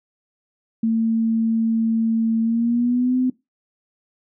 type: tone with pitch glide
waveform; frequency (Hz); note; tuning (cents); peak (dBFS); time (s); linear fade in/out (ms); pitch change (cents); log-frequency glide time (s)
sine; 225.5 to 254.6; A3 to C4; +43 to -47; -16; 0.83-3.3; 5; +210; 2.42-3.17
effects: noise-tail reverb RT60 0.2 s tail -20 dB re dry